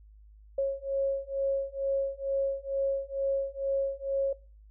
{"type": "beating tone pair", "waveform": "sine", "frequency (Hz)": [546, 548.2], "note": ["C#5", "C#5"], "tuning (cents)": [-26, -19], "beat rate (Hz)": 2.2, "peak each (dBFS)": -30, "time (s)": [0.58, 4.33], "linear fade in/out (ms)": 5, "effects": ["noise-tail reverb RT60 0.4 s tail -23 dB re dry", "added 52 Hz sine -51 dBFS peak until 4.7 s"]}